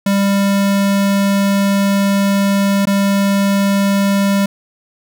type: tone with dropouts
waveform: square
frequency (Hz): 198.4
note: G3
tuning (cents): +21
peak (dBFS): -12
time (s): 0.06-4.46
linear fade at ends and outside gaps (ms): 5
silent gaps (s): 2.855-2.87
effects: none